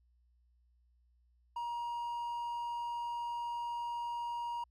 triangle tone, 948 Hz, A#5, 29 cents sharp, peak -34 dBFS, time 1.56-4.64 s, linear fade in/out 5 ms, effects added 60 Hz sine -67 dBFS peak until 4.7 s

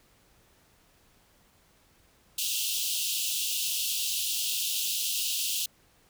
pink high-pass noise, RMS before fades -30 dBFS, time 2.38-5.66 s, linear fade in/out 5 ms, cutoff 2700 Hz, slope 96 dB/octave, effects pink hiss -63 dBFS RMS until 6.09 s

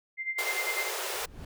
sine tone with tremolo, 2090 Hz, C7, 2 cents flat, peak -27 dBFS, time 0.17-0.91 s, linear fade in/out 50 ms, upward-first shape sine, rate 10 Hz, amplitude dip 80%
pink high-pass noise, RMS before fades -34 dBFS, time 0.38-1.26 s, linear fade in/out 10 ms, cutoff 370 Hz, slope 96 dB/octave
brown noise with exponential growth, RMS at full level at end -36 dBFS, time 0.99-1.45 s, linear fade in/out 5 ms, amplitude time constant 98 ms
effects none

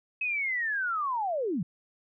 sine linear sweep, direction down, 2572 to 145.9 Hz, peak -27 dBFS, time 0.21-1.63 s, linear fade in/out 5 ms, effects none

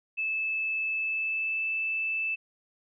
sine tone with pitch glide, 2618 to 2635 Hz, E7 to E7, -13 to -1 cents, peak -27 dBFS, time 0.17-2.36 s, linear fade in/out 20 ms, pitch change +12 cents, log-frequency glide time 0.94-1.66 s, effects none

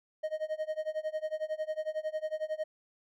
triangle tone with tremolo, 622.3 Hz, D#5, in tune, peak -27 dBFS, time 0.23-2.64 s, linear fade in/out 10 ms, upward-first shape sine, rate 11 Hz, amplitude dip 95%, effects none

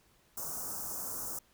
white band-stop noise, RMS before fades -39 dBFS, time 0.37-1.39 s, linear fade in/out 5 ms, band 1400 to 5600 Hz, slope 48 dB/octave, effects pink hiss -67 dBFS RMS until 1.53 s

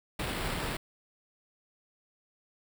pink noise with sample-and-hold, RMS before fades -34 dBFS, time 0.19-0.77 s, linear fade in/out 5 ms, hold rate 6300 Hz, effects none

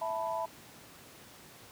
sine chord, E suspended fourth, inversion none, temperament equal, 659.3 / 880 / 987.8 Hz, E5 / A5 / B5, 0 / 0 / 0 cents, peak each -35 / -37 / -36 dBFS, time 0.01-0.46 s, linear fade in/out 10 ms, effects pink hiss -53 dBFS RMS until 1.71 s + high-pass 100 Hz 12 dB/octave

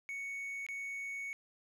triangle tone with dropouts, 2223 Hz, C#7, 4 cents sharp, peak -37 dBFS, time 0.09-1.33 s, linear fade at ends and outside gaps 0 ms, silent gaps 0.665-0.687 s, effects none

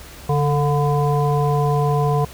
harmonic tone with a mistuned harmonic, 144.4 Hz, D3, 29 cents flat, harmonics 1 / 3 / 5 / 7, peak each -17 / -22 / -24 / -25 dBFS, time 0.29-2.25 s, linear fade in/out 5 ms, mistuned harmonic 3, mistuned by +43 cents, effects added 67 Hz sine -40 dBFS peak until 2.33 s + pink hiss -40 dBFS RMS until 2.33 s

